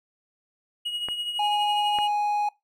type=tone with tremolo; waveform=triangle; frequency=2895 Hz; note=F#7; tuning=38 cents flat; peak=-24 dBFS; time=0.85-2.08 s; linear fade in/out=10 ms; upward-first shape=triangle; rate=12 Hz; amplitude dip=60%
type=clicks; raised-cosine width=0.5 ms; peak=-18 dBFS; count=2; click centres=1.086 / 1.987 s
type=tone; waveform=triangle; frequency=830.6 Hz; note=G#5; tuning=in tune; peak=-20 dBFS; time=1.39-2.49 s; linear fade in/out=5 ms
effects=noise-tail reverb RT60 0.2 s tail -21 dB re dry